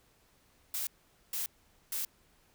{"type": "noise bursts", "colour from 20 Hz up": "blue", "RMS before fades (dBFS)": -35, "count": 3, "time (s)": [0.74, 2.05], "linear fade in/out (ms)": 2, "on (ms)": 130, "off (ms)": 460, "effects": ["pink hiss -67 dBFS RMS until 2.54 s"]}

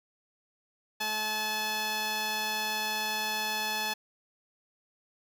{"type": "tone pair together", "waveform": "10% pulse", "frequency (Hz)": [215.3, 861.2], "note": ["A3", "A5"], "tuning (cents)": [-37, -37], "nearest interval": "2 octaves", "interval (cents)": 2400, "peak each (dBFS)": [-32, -22], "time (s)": [1, 3.94], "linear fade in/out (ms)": 10, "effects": []}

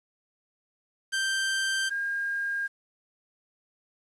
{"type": "tone pair in turn", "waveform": ["sawtooth", "sine"], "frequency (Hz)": [1568, 1614.9], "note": ["G6", "G#6"], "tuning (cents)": [0, -49], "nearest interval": "minor second", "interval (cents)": 51, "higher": "second", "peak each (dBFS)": [-22, -27], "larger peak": "first", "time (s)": [[1.12, 1.9], [1.9, 2.68]], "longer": "neither", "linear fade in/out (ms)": 20, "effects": ["resampled to 24000 Hz", "9-bit"]}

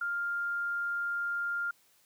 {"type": "tone", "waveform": "sine", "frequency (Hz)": 1400, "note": "F6", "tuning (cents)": 4, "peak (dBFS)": -30, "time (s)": [0.01, 1.71], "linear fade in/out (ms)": 5, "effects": ["white hiss -66 dBFS RMS until 2.05 s", "high-pass 100 Hz 12 dB/octave"]}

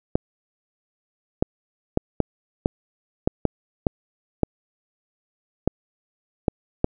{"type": "clicks", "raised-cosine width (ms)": 2, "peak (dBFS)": -4, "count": 12, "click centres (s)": [0.155, 1.425, 1.974, 2.203, 2.659, 3.275, 3.453, 3.868, 4.433, 5.676, 6.482, 6.844], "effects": []}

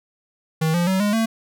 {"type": "tone with pitch steps", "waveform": "square", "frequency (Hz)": [159.2, 173.61, 189.32, 206.5, 225.1], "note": ["D#3", "F3", "F#3", "G#3", "A3"], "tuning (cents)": [40, -10, 40, -10, 40], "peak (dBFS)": -18, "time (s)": [0.61, 1.26], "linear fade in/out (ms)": 10, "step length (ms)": 130, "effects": []}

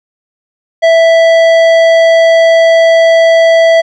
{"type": "tone with tanh clipping", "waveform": "sine", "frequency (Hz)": 659.3, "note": "E5", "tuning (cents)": 0, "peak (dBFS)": -5, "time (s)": [0.82, 3.82], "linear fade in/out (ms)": 20, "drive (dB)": 13, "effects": []}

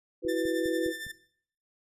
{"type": "chord", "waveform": "sine", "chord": "E suspended second", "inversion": "none", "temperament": "equal", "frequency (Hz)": [329.6, 370, 493.9], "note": ["E4", "F#4", "B4"], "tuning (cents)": [0, 0, 0], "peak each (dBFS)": -30, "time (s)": [0.22, 0.94], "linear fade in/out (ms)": 50}
{"type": "click train", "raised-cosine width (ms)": 5, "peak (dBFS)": -35, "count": 5, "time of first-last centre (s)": [0.25, 1.066], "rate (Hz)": 4.9}
{"type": "tone with tremolo", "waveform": "sawtooth", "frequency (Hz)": 1780, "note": "A6", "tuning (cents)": 20, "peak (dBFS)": -32, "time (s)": [0.28, 1.12], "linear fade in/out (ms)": 10, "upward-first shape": "sine", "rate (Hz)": 11, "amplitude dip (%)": 55}
{"effects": ["noise-tail reverb RT60 0.6 s tail -17 dB re dry", "resampled to 32000 Hz"]}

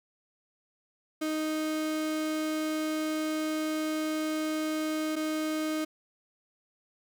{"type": "tone pair in turn", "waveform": "35% pulse", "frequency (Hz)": [311.1, 311.1], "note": ["D#4", "D#4"], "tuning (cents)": [0, 0], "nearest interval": "unison", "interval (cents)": 0, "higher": "neither", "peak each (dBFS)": [-27, -27], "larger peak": "neither", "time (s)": [[1.21, 5.16], [5.16, 5.85]], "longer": "first", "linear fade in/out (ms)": 10, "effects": []}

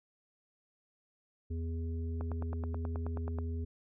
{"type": "harmonic tone", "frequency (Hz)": 82.41, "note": "E2", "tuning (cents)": 0, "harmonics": [1, 3, 5], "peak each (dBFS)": [-34, -44, -48], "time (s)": [1.5, 3.65], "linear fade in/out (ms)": 10}
{"type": "click train", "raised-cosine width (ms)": 1, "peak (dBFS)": -27, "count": 12, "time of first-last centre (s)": [2.21, 3.386], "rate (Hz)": 9.35}
{"effects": []}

